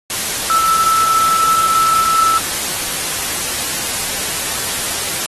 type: tone in noise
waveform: sine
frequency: 1318.5 Hz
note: E6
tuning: in tune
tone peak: -11 dBFS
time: 0.5-2.38 s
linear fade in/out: 0 ms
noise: white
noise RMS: -20 dBFS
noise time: 0.1-5.26 s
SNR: +6 dB
effects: AAC 32 kbps